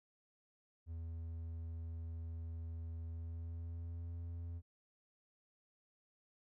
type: tone with pitch glide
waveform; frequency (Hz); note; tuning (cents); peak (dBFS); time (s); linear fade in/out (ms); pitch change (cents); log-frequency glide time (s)
triangle; 82.41 to 84.73; E2 to E2; 0 to +48; -40; 0.86-4.62; 50; +48; 3.06-4.13
effects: none